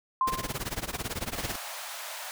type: tone with exponential decay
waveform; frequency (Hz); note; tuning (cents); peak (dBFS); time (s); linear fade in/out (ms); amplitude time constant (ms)
sine; 1046.5; C6; 0; -20; 0.21-0.65; 2; 94
type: noise with tremolo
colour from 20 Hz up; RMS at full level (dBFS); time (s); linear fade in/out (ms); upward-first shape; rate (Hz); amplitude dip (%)
pink; -31; 0.27-1.56; 5; sine; 18; 90
type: high-pass noise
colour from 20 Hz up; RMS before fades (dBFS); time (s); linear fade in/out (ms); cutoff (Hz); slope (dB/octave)
pink; -39; 1.36-2.31; 0; 600; 48
effects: none